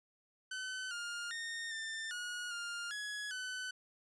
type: tone with pitch steps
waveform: sawtooth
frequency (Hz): 1518 / 1413 / 1838 / 1791 / 1448 / 1406 / 1681 / 1508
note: F#6 / F6 / A#6 / A6 / F#6 / F6 / G#6 / F#6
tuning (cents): +44 / +20 / -25 / +30 / -38 / +11 / +20 / +32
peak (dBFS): -36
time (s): 0.51-3.71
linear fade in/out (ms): 5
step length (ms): 400
effects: resampled to 22050 Hz + 13-bit